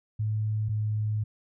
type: tone pair in turn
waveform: sine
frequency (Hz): 107.6 / 106.99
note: A2 / A2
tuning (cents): -38 / -48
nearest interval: unison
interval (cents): 10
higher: first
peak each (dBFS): -25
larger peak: neither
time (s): 0.19-0.69 / 0.69-1.24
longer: second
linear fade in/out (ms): 10
effects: none